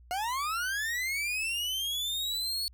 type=linear sweep; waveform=40% pulse; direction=up; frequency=701 to 4435 Hz; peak=-29 dBFS; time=0.11-2.68 s; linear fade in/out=0 ms; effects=added 60 Hz sine -52 dBFS peak until 2.73 s